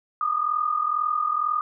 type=tone pair together; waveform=sine; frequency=1194 / 1236.1 Hz; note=D6 / D#6; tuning=+28 / -12 cents; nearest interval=minor second; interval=60 cents; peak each=-26 / -23 dBFS; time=0.21-1.61 s; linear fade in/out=2 ms; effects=none